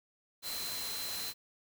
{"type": "tone in noise", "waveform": "sine", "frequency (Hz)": 4081, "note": "C8", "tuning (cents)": -44, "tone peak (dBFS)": -40, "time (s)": [0.42, 1.34], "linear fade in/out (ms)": 50, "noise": "white", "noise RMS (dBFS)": -40, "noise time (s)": [0.42, 1.34], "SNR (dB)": -3, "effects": []}